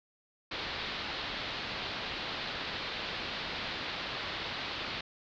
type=low-pass noise; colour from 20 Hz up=white; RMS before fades=-38 dBFS; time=0.51-5.01 s; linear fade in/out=5 ms; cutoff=4400 Hz; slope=48 dB/octave; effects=none